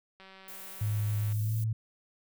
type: click train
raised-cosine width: 0.3 ms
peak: -36 dBFS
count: 216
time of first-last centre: 0.2-1.326 s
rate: 191 Hz
type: noise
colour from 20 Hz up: violet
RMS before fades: -45 dBFS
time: 0.48-1.64 s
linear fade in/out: 2 ms
type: tone with pitch glide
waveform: sine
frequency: 105.3 to 110.85 Hz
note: G#2 to A2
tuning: +24 to +13 cents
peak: -27 dBFS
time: 0.81-1.73 s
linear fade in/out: 5 ms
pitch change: +89 cents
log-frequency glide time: 1.33-1.56 s
effects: none